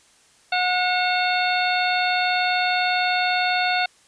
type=harmonic tone with a mistuned harmonic; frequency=727 Hz; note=F#5; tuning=31 cents flat; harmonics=1 / 2 / 3 / 4 / 5 / 6; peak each=-22 / -25 / -27 / -28 / -29 / -30 dBFS; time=0.52-3.86 s; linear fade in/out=5 ms; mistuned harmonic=4; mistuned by=-120 cents; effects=white hiss -56 dBFS RMS until 4.07 s + resampled to 22050 Hz